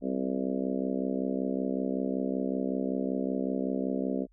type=harmonic tone with a mistuned harmonic; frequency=65.3 Hz; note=C2; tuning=3 cents flat; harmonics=3 / 4 / 5 / 6 / 7 / 8 / 9 / 10; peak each=-34 / -31 / -39 / -37 / -38 / -41 / -39 / -44 dBFS; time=0.01-4.27 s; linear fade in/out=50 ms; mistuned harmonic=10; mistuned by=+17 cents; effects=added 43 Hz sine -59 dBFS peak until 4.32 s